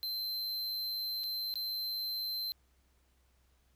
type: tone with dropouts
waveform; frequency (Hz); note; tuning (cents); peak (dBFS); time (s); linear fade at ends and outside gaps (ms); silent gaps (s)
square; 4102; C8; -35; -35; 0.03-2.52; 0; 1.235-1.239 / 1.54-1.556
effects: added 64 Hz sine -68 dBFS peak until 3.75 s + pink hiss -74 dBFS RMS until 3.75 s